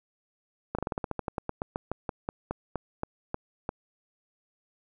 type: slowing click train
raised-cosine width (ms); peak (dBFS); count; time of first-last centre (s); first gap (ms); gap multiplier
1; -16; 22; 0.75-3.691; 36; 1.12
effects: none